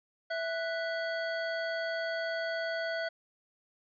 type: tone pair together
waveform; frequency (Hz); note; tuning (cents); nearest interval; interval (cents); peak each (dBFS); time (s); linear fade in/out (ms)
square; 659.3 / 1480; E5 / F#6; 0 / 0; octave + major second; 1400; -34 / -37; 0.3-3.09; 10
effects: resampled to 11025 Hz + 11-bit